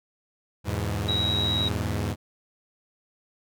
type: chord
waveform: sawtooth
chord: E major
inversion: none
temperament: equal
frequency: 82.41 / 103.83 / 123.47 Hz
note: E2 / G#2 / B2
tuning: 0 / 0 / 0 cents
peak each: -26 / -25 / -30 dBFS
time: 0.64-2.16 s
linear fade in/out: 50 ms
type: tone with vibrato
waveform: sine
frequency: 3843 Hz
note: B7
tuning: 48 cents flat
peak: -24 dBFS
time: 1.08-1.69 s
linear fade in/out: 10 ms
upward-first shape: triangle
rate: 9.8 Hz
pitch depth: 9 cents each way
effects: none